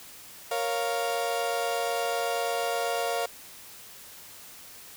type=chord; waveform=35% pulse; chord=Bb minor; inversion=none; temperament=equal; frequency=466.2 / 554.4 / 698.5 Hz; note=Bb4 / Db5 / F5; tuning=0 / 0 / 0 cents; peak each=-30 / -31 / -28 dBFS; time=0.51-3.26 s; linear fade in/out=5 ms; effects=white hiss -47 dBFS RMS until 4.96 s